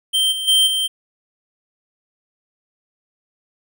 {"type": "tone with level steps", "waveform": "square", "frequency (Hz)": 3136, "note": "G7", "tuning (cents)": 0, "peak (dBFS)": [-15, -23, -12, -18], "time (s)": [0.13, 0.88], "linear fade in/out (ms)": 20, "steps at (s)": [0.31, 0.47, 0.66], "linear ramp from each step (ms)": 20, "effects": []}